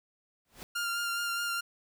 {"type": "noise with exponential growth", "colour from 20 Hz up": "pink", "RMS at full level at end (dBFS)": -42, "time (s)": [0.45, 0.63], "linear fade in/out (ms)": 0, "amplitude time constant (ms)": 39}
{"type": "tone with vibrato", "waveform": "sawtooth", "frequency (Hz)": 1396.9, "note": "F6", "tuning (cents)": 0, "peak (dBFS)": -27, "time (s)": [0.75, 1.61], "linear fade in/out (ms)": 10, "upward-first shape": "sine", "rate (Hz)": 4.8, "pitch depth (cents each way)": 17}
{"effects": []}